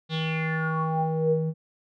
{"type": "tone with low-pass filter sweep", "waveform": "square", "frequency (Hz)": 159.7, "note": "D#3", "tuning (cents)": 45, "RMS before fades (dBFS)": -26, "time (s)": [0.09, 1.54], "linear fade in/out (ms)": 50, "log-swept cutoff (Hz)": [3800, 320], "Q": 7.4, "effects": []}